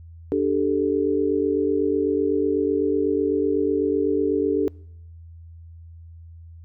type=chord; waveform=sine; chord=D suspended fourth; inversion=none; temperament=equal; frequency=293.7 / 392 / 440 Hz; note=D4 / G4 / A4; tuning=0 / 0 / 0 cents; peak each=-23 dBFS; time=0.32-4.68 s; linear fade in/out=0 ms; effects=noise-tail reverb RT60 0.7 s tail -25 dB re dry + added 83 Hz sine -40 dBFS peak until 6.64 s